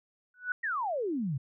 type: tone with exponential growth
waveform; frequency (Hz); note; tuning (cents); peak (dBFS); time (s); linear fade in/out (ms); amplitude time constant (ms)
sine; 1480; F#6; 0; -24; 0.34-0.52; 2; 37
type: exponential sweep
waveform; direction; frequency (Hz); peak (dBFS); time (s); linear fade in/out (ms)
sine; down; 1937 to 123.47; -29; 0.63-1.38; 10
effects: none